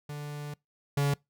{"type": "tone pair in turn", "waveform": "45% pulse", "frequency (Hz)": [146.83, 142.07], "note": ["D3", "C#3"], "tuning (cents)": [0, 43], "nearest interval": "minor second", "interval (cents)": 57, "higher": "first", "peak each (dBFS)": [-36, -24], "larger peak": "second", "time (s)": [[0.09, 0.54], [0.97, 1.14]], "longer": "first", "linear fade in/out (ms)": 5, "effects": ["noise-tail reverb RT60 0.2 s tail -25 dB re dry"]}